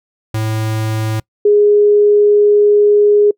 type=tone pair in turn; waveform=square / sine; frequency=109.7 / 414.2 Hz; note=A2 / G#4; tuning=-5 / -5 cents; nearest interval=octave + major seventh; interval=2300 cents; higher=second; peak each=-16 / -6 dBFS; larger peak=second; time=0.34-1.2 / 1.45-3.31 s; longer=second; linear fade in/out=5 ms; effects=noise-tail reverb RT60 0.1 s tail -25 dB re dry